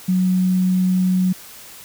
sine tone, 184.4 Hz, F#3, 6 cents flat, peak -14 dBFS, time 0.08-1.33 s, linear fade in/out 10 ms, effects white hiss -40 dBFS RMS until 1.84 s

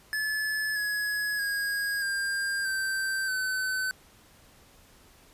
square tone with pitch steps, 1726 / 1682.7 / 1640.5 / 1599.3 / 1559.2 / 1520 Hz, A6 / G#6 / G#6 / G6 / G6 / F#6, -34 / +22 / -22 / +34 / -10 / +46 cents, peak -28 dBFS, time 0.13-3.91 s, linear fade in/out 0 ms, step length 630 ms, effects pink hiss -57 dBFS RMS until 5.33 s + resampled to 32000 Hz

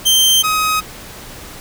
sawtooth tone pair in turn, 3136 / 1262.6 Hz, G7 / D#6, 0 / +25 cents, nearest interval octave + major third, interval 1575 cents, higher first, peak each -6 / -10 dBFS, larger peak first, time 0.05-0.43 / 0.43-0.81 s, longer neither, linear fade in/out 20 ms, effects pink hiss -34 dBFS RMS until 1.6 s

